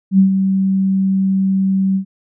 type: tone with ADSR envelope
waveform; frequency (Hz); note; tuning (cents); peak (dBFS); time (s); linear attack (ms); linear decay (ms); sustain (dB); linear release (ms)
sine; 192.1; G3; -35; -5; 0.11-2.05; 77; 110; -7; 93
effects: none